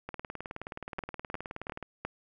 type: two click trains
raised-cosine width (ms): 0.5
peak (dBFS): -23 / -18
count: 34 / 4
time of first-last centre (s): 0.09-1.827 / 0.99-2.05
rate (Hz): 19 / 2.83
effects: none

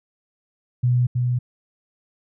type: tone with echo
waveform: sine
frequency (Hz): 123.47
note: B2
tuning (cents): 0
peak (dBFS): -15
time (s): 0.83-1.07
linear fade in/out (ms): 10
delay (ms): 320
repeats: 1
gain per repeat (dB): -3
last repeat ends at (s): 1.39
effects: none

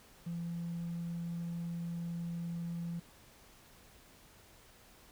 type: tone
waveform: triangle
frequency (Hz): 170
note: F3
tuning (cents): -46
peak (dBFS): -33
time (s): 0.26-3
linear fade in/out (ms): 10
effects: tanh soft clip ceiling -33 dBFS + pink hiss -60 dBFS RMS until 5.11 s

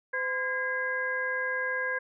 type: harmonic tone with a mistuned harmonic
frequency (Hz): 512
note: C5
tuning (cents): -38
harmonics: 1 / 2 / 3 / 4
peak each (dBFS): -35 / -38 / -29 / -39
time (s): 0.13-1.99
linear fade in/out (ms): 10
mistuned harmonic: 3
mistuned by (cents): +100
effects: none

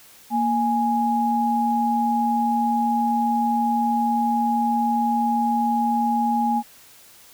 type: tone pair together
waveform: sine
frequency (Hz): 233.1 / 830.7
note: A#3 / G#5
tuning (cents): 0 / 0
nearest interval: octave + minor seventh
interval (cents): 2200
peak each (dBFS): -22 / -20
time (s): 0.3-6.63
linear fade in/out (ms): 50
effects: white hiss -49 dBFS RMS until 7.33 s

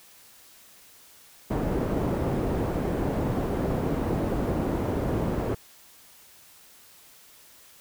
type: low-pass noise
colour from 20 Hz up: white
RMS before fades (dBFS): -27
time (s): 1.5-5.55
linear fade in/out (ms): 10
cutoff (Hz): 410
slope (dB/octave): 12
effects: white hiss -53 dBFS RMS until 7.8 s

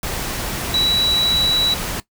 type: tone in noise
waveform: sine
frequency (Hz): 3919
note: B7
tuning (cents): -14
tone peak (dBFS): -15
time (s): 0.74-1.74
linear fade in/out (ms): 2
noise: pink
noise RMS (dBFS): -25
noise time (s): 0.03-2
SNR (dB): +7
effects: noise-tail reverb RT60 0.1 s tail -17 dB re dry

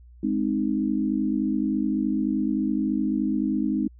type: chord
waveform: sine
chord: Ab major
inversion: none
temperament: equal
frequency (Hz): 207.7 / 261.6 / 311.1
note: Ab3 / C4 / Eb4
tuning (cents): 0 / 0 / 0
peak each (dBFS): -26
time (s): 0.23-3.88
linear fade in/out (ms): 5
effects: added 60 Hz sine -46 dBFS peak until 3.99 s

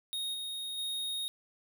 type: tone with level steps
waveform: square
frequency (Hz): 3729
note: A#7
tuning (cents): 0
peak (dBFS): -34 / -37 / -34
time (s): 0.13-1.28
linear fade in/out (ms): 0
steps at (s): 0.33 / 0.77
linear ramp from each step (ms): 20
effects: none

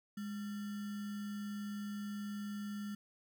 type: tone with sample-and-hold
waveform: sine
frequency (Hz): 205.8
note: G#3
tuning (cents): -16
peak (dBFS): -39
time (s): 0.17-2.95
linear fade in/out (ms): 5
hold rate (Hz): 1575
effects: none

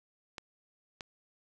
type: clicks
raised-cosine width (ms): 0.2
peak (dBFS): -23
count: 2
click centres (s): 0.382 / 1.008
effects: none

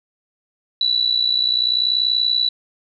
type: tone with amplitude modulation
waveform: sine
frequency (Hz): 3951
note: B7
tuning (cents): 0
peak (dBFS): -12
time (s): 0.81-2.49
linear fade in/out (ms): 2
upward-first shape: sine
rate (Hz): 60.6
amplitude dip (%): 75
effects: none

